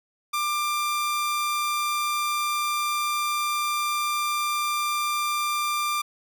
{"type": "tone", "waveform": "sawtooth", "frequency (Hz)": 1189, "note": "D6", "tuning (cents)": 21, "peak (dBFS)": -20, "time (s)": [0.33, 6.02], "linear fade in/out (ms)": 10, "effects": []}